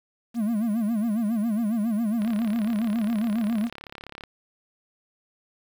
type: tone with vibrato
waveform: triangle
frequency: 220 Hz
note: A3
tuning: in tune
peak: -20 dBFS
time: 0.34-3.7 s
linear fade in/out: 50 ms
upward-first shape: sine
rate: 7.3 Hz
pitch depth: 140 cents each way
type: click train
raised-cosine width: 0.3 ms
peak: -22 dBFS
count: 72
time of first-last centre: 2.22-4.237 s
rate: 35.2 Hz
effects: 8-bit